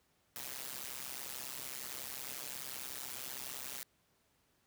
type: noise with amplitude modulation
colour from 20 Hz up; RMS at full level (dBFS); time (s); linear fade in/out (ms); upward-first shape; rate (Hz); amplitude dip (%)
white; -40; 0.36-3.83; 0; sine; 131; 100
effects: pink hiss -74 dBFS RMS until 4.66 s + high-pass 60 Hz 12 dB/octave